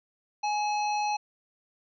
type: harmonic tone with a mistuned harmonic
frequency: 836 Hz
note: G#5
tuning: 11 cents sharp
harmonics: 1 / 3 / 5 / 7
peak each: -26 / -36 / -40 / -43 dBFS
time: 0.43-1.17 s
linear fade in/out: 10 ms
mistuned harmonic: 3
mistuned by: +45 cents
effects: none